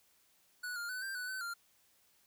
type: tone with pitch steps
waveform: square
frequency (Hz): 1474 / 1406 / 1501 / 1577 / 1486 / 1523 / 1392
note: F#6 / F6 / F#6 / G6 / F#6 / F#6 / F6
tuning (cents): -7 / +11 / +24 / +10 / +7 / +50 / -6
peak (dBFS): -39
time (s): 0.63-1.54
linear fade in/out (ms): 10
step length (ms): 130
effects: white hiss -70 dBFS RMS until 2.26 s